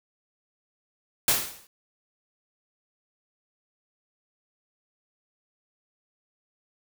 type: noise with exponential decay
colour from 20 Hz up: white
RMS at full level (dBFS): -18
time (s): 1.28-1.67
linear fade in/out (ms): 2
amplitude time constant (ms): 83
effects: none